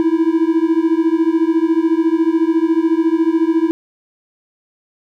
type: beating tone pair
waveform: triangle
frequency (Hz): 320 / 334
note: D#4 / E4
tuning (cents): +49 / +23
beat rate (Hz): 14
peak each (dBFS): -13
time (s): 0-3.71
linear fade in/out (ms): 0
effects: none